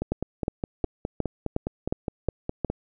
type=two click trains; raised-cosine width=2 ms; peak=-11 / -14 dBFS; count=8 / 14; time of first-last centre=0.12-2.647 / 0.02-2.7 s; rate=2.77 / 4.85 Hz; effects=none